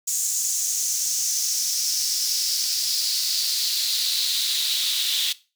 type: noise with high-pass filter sweep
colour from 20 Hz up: pink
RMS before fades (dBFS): -24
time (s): 0.07-5.33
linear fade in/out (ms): 10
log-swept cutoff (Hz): 7000 to 3500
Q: 4.2
effects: noise-tail reverb RT60 0.3 s tail -18 dB re dry